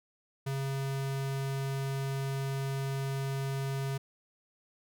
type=tone; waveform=square; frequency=136.2 Hz; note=C#3; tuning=30 cents flat; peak=-32 dBFS; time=0.46-3.98 s; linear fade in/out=10 ms; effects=none